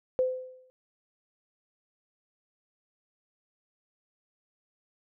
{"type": "tone with exponential decay", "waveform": "sine", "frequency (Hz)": 512, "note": "C5", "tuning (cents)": -38, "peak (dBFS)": -20, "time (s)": [0.19, 0.7], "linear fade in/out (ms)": 0, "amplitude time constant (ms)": 110, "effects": []}